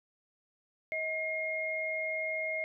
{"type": "tone pair together", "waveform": "sine", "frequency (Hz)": [636, 2139], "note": ["D#5", "C7"], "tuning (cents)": [38, 38], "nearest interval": "octave + major sixth", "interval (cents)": 2100, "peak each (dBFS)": [-36, -33], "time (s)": [0.92, 2.64], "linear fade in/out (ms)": 0, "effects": []}